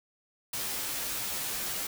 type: noise with comb filter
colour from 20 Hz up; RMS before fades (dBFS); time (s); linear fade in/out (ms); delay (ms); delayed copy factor
white; -34; 0.53-1.87; 5; 12; -0.9
effects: none